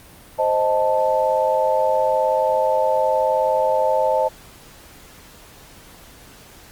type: chord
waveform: sine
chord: A diminished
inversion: first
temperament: equal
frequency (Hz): 523.3 / 622.3 / 880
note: C5 / Eb5 / A5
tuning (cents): 0 / 0 / 0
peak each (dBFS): -20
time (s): 0.38-4.29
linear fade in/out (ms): 20
effects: pink hiss -45 dBFS RMS until 6.71 s + Opus 32 kbps